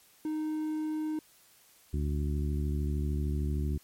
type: tone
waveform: triangle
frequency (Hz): 309.7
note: D#4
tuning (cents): -8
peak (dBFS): -28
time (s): 0.25-1.19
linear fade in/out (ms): 2
type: harmonic tone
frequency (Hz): 73.2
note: D2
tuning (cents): -5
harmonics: 1 / 2 / 3 / 4 / 5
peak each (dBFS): -29 / -35 / -39 / -41 / -43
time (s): 1.93-3.78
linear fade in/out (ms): 10
effects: white hiss -61 dBFS RMS until 3.83 s + MP3 64 kbps